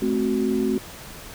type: chord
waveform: sine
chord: F# diminished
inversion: first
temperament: equal with one note detuned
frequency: 217.2 / 261.6 / 370 Hz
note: A3 / C4 / F#4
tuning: -22 / 0 / 0 cents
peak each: -24 dBFS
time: 0.02-0.78 s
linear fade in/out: 2 ms
effects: pink hiss -40 dBFS RMS until 1.34 s